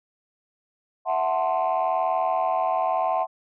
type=chord; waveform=sine; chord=F# half-diminished seventh; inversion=third; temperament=equal; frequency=659.3 / 740 / 880 / 1046.5 Hz; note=E5 / F#5 / A5 / C6; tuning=0 / 0 / 0 / 0 cents; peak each=-25 / -23 / -28 / -27 dBFS; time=1.05-3.27 s; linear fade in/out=50 ms; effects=tanh soft clip ceiling -15 dBFS